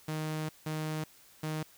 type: tone bursts at uneven times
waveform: sawtooth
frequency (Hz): 155.56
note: D#3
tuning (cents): 0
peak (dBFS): -29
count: 3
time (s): 0.08-0.49 / 0.66-1.04 / 1.43-1.63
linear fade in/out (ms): 5
effects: white hiss -59 dBFS RMS until 1.77 s